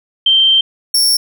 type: tone pair in turn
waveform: sine / sawtooth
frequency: 3136 / 5463 Hz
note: G7 / F8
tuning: 0 / -39 cents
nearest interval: minor seventh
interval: 961 cents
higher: second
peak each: -7 dBFS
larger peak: neither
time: 0.26-0.61 / 0.94-1.17 s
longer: first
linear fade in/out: 5 ms
effects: none